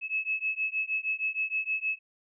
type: beating tone pair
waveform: sine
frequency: 2586 / 2592.4 Hz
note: E7 / E7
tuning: -34 / -30 cents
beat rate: 6.4 Hz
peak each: -31 dBFS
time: 0.01-1.99 s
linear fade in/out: 50 ms
effects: none